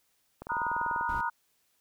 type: click train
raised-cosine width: 1 ms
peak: -26 dBFS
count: 13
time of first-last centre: 0.42-1.011 s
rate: 20.3 Hz
type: chord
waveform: sine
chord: B major seventh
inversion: third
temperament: equal with one note detuned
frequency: 932.3 / 987.8 / 1244.5 / 1453.7 Hz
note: A#5 / B5 / D#6 / F#6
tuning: 0 / 0 / 0 / -31 cents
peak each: -31 / -36 / -37 / -34 dBFS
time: 0.49-1.3 s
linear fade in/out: 10 ms
type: noise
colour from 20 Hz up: brown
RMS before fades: -40 dBFS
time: 1.09-1.21 s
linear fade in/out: 2 ms
effects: white hiss -72 dBFS RMS until 1.8 s